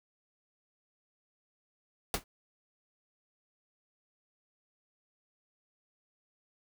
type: noise with exponential decay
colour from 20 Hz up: pink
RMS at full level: -26 dBFS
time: 2.14-2.24 s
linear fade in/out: 1 ms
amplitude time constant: 20 ms
effects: none